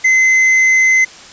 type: tone with hard clipping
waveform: sine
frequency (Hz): 2053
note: C7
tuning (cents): -33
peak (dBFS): -9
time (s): 0.04-1.05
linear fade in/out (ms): 10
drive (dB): 5
effects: white hiss -36 dBFS RMS until 1.32 s + resampled to 16000 Hz